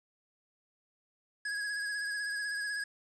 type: tone with vibrato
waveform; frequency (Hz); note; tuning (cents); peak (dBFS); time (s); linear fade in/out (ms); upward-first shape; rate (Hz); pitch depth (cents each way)
square; 1661.2; G#6; 0; -34; 1.45-2.84; 5; triangle; 16; 41
effects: resampled to 24000 Hz + 10-bit